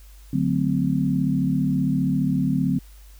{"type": "chord", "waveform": "sine", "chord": "D dominant seventh", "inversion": "none", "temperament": "equal with one note detuned", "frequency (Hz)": [146.83, 185, 220, 258.5], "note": ["D3", "F#3", "A3", "C4"], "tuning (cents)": [0, 0, 0, -21], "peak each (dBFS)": [-24, -24, -28, -23], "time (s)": [0.33, 2.79], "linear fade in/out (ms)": 5, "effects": ["added 50 Hz sine -43 dBFS peak until 3.19 s", "white hiss -55 dBFS RMS until 3.19 s"]}